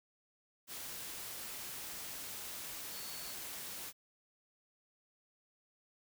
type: tone in noise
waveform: sine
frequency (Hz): 4435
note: C#8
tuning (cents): 0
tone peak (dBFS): -51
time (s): 2.91-3.36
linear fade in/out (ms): 50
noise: white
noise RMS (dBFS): -45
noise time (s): 0.67-3.93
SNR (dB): -9
effects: none